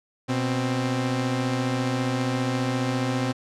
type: tone pair together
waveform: sawtooth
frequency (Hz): 123.88 / 262.5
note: B2 / C4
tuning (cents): +6 / +6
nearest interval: octave + minor second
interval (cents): 1300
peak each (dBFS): -22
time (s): 0.28-3.33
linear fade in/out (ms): 20
effects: low-pass 7000 Hz 12 dB/octave